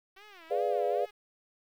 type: tone with vibrato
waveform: 5% pulse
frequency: 370 Hz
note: F#4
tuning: in tune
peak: -37 dBFS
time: 0.16-1.11 s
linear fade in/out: 10 ms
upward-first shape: sine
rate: 2.5 Hz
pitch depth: 240 cents each way
type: chord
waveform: sine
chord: G# diminished seventh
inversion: none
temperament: equal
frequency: 415.3 / 493.9 / 587.3 / 698.5 Hz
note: G#4 / B4 / D5 / F5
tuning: 0 / 0 / 0 / 0 cents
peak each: -32 dBFS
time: 0.5-1.06 s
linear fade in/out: 20 ms
effects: low-pass 3000 Hz 12 dB/octave + 10-bit